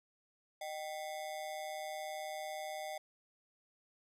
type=ring-modulated tone; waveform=square; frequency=696 Hz; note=F5; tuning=6 cents flat; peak=-38 dBFS; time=0.61-2.98 s; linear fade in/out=5 ms; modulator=79 Hz; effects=resampled to 32000 Hz